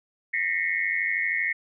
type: tone cluster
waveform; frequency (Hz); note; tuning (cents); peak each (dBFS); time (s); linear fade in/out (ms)
sine; 1824 / 1936 / 2103 / 2196; A#6 / B6 / C7 / C#7; -38 / -35 / +8 / -17; -29; 0.33-1.53; 10
effects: none